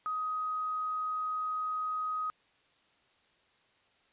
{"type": "tone with quantisation", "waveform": "sine", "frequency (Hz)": 1256, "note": "D#6", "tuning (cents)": 16, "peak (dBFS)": -31, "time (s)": [0.06, 2.3], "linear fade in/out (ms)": 0, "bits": 10, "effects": ["white hiss -68 dBFS RMS until 4.12 s", "resampled to 8000 Hz"]}